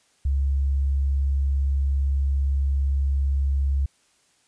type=tone; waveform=sine; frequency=68.8 Hz; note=C#2; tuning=12 cents flat; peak=-19 dBFS; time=0.25-3.86 s; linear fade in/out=5 ms; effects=white hiss -63 dBFS RMS until 4.47 s + resampled to 22050 Hz